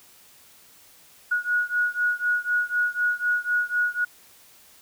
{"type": "beating tone pair", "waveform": "sine", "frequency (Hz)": [1453, 1457], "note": ["F#6", "F#6"], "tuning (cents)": [-32, -27], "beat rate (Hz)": 4, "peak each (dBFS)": [-24, -25], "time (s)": [1.31, 4.05], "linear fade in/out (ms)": 10, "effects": ["white hiss -53 dBFS RMS until 4.81 s"]}